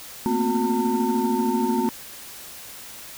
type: tone cluster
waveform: sine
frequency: 224.6 / 237.7 / 257.9 / 363.2 / 902 Hz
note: A3 / A#3 / C4 / F#4 / A5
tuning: +36 / +34 / -25 / -32 / +43 cents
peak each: -25 dBFS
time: 0.26-1.89 s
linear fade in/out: 0 ms
effects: tanh soft clip ceiling -13 dBFS + white hiss -40 dBFS RMS until 3.17 s